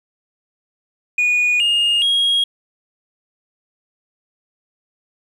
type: tone with pitch steps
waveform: sine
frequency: 2457 / 2839 / 3280 Hz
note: D#7 / F7 / G#7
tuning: -22 / +28 / -22 cents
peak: -11 dBFS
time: 1.18-2.44 s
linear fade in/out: 5 ms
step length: 420 ms
effects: tanh soft clip ceiling -12 dBFS + 8-bit

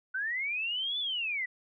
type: linear two-way sweep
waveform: sine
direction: up then down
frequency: 1480 to 3520 to 1931 Hz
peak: -30 dBFS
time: 0.14-1.46 s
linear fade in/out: 10 ms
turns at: 0.99 s
effects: none

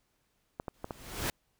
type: clicks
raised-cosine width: 1 ms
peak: -22 dBFS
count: 4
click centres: 0.599 / 0.682 / 0.844 / 0.908 s
type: noise with exponential growth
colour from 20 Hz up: pink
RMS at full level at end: -30 dBFS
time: 0.74-1.3 s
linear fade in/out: 1 ms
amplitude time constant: 120 ms
effects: pink hiss -75 dBFS RMS until 1.59 s

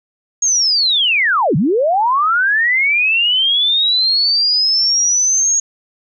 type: linear two-way sweep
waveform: sine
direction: down then up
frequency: 6645 to 128 to 6645 Hz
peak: -11 dBFS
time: 0.42-5.6 s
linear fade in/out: 5 ms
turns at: 1.56 s
effects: none

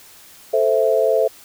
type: chord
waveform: sine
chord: A minor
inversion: none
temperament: equal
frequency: 440 / 523.3 / 659.3 Hz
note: A4 / C5 / E5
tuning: 0 / 0 / 0 cents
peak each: -18 dBFS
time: 0.53-1.28 s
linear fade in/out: 10 ms
effects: white hiss -45 dBFS RMS until 1.44 s

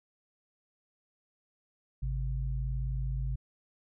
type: tone pair together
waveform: sine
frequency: 51.96 / 130.81 Hz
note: G#1 / C3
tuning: +2 / 0 cents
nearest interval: octave + major third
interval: 1598 cents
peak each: -31 / -35 dBFS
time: 2.02-3.36 s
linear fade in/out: 10 ms
effects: none

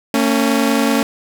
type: tone pair together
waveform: sawtooth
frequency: 226.8 / 277.2 Hz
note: A#3 / C#4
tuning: -47 / 0 cents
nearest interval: minor third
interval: 347 cents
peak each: -12 dBFS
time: 0.14-1.03 s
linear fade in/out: 2 ms
effects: none

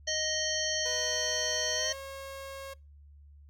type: harmonic tone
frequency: 622.3 Hz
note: D#5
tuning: in tune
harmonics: 1 / 3 / 5 / 7 / 9 / 10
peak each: -36 / -36 / -36 / -36 / -36 / -36 dBFS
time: 0.07-1.93 s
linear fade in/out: 10 ms
type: tone with pitch glide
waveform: sawtooth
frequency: 495.8 to 543.8 Hz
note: B4 to C#5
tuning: +7 to -33 cents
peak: -36 dBFS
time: 0.85-2.74 s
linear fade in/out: 10 ms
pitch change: +160 cents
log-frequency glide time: 1.75-1.95 s
effects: noise-tail reverb RT60 0.3 s tail -25 dB re dry + added 72 Hz sine -51 dBFS peak until 3.49 s

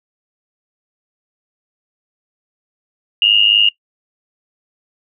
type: tone with amplitude modulation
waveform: sine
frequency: 2838 Hz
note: F7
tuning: 27 cents sharp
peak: -5 dBFS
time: 3.22-3.69 s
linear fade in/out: 2 ms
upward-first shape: sine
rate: 104 Hz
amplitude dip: 85%
effects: noise-tail reverb RT60 0.1 s tail -20 dB re dry

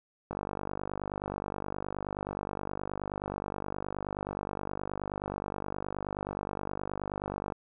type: click train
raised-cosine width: 1 ms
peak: -20 dBFS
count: 358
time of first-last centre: 0.31-7.522 s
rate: 49.5 Hz
effects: none

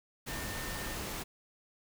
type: tone in noise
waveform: sine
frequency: 1812 Hz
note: A#6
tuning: 50 cents flat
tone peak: -45 dBFS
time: 0.28-0.96 s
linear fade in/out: 20 ms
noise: pink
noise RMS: -39 dBFS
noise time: 0.26-1.24 s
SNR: -9 dB
effects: none

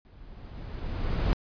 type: noise with level ramp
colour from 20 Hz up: brown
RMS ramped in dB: -52 to -23 dBFS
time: 0.05-1.33 s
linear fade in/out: 0 ms
effects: resampled to 11025 Hz

